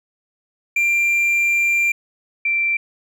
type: tone pair in turn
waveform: triangle / sine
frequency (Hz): 2375 / 2350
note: D7 / D7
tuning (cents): +19 / +1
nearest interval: unison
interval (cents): 18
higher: first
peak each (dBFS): -13 / -16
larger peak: first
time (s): 0.76-1.92 / 2.45-2.77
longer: first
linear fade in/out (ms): 5
effects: none